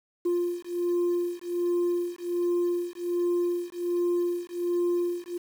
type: beating tone pair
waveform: sine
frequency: 349.2 / 350.5 Hz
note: F4 / F4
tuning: 0 / +6 cents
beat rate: 1.3 Hz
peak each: -26 dBFS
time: 0.25-5.38 s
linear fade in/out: 10 ms
effects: tanh soft clip ceiling -21 dBFS + 8-bit